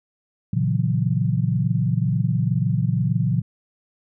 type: chord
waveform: sine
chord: F# dominant seventh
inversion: first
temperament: equal with one note detuned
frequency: 116.54 / 138.59 / 164.81 / 183.4 Hz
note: A#2 / C#3 / E3 / F#3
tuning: 0 / 0 / 0 / -15 cents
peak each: -22 / -23 / -24 / -26 dBFS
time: 0.53-3.42 s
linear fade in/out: 5 ms
effects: none